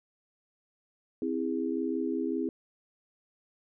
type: chord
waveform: sine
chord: C augmented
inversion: none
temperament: just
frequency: 261.6 / 327 / 408.8 Hz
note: C4 / E4 / G#4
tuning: 0 / -14 / -27 cents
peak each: -32 / -32 / -34 dBFS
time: 1.22-2.49 s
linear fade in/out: 2 ms
effects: none